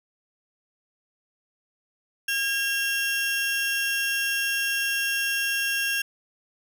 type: tone pair together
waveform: 35% pulse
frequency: 1625.7 / 2739 Hz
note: G#6 / F7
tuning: -37 / -34 cents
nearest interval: major sixth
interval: 903 cents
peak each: -25 dBFS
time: 2.28-6.02 s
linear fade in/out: 5 ms
effects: none